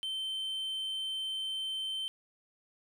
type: tone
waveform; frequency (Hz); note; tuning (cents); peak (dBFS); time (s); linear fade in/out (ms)
triangle; 3099; G7; -21; -32; 0.03-2.08; 0
effects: none